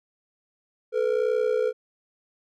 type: ring-modulated tone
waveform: triangle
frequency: 466.2 Hz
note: A#4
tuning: in tune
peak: -16 dBFS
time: 0.92-1.73 s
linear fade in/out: 50 ms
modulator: 30.8 Hz
effects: none